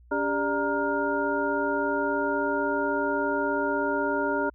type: tone cluster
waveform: sine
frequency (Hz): 283.2 / 399.6 / 593 / 932 / 1416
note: C#4 / G4 / D5 / A#5 / F6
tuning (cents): +37 / +33 / +17 / -1 / +23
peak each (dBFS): -30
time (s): 0.11-4.5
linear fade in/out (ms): 10
effects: added 60 Hz sine -51 dBFS peak until 4.54 s